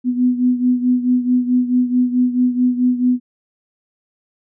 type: beating tone pair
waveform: sine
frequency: 248 / 252.6 Hz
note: B3 / B3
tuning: +7 / +39 cents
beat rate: 4.6 Hz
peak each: -14 / -19 dBFS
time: 0.04-3.2 s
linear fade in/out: 50 ms
effects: none